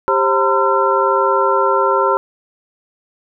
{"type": "tone cluster", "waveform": "sine", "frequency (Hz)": [394.7, 534, 917, 1018, 1356], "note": ["G4", "C5", "A#5", "C6", "E6"], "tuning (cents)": [12, 35, -29, -48, 49], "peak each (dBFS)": -18, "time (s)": [0.08, 2.17], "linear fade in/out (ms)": 0, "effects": []}